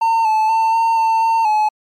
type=tone with pitch steps; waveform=triangle; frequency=908 / 871 / 896 / 910 / 898 / 906 / 854 Hz; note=A#5 / A5 / A5 / A#5 / A5 / A#5 / G#5; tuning=-46 / -18 / +31 / -42 / +35 / -50 / +48 cents; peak=-10 dBFS; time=0.01-1.69 s; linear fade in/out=10 ms; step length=240 ms; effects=MP3 96 kbps